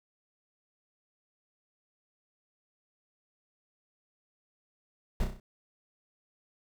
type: noise with echo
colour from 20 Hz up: brown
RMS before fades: -27 dBFS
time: 5.2-5.24 s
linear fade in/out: 2 ms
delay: 32 ms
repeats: 5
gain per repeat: -5 dB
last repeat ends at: 5.4 s
effects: none